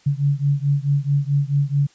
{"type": "beating tone pair", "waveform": "sine", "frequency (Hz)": [140, 144.6], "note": ["C#3", "D3"], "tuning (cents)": [18, -27], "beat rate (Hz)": 4.6, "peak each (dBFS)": [-19, -20], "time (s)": [0.06, 1.87], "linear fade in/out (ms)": 10, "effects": ["white hiss -55 dBFS RMS until 1.94 s", "resampled to 16000 Hz"]}